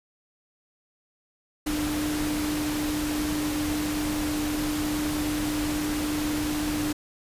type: tone in noise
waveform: sine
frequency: 300.4 Hz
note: D4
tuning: 39 cents sharp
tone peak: -26 dBFS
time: 1.66-6.93 s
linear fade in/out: 10 ms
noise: pink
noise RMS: -32 dBFS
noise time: 1.66-6.93 s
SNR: +3 dB
effects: resampled to 32000 Hz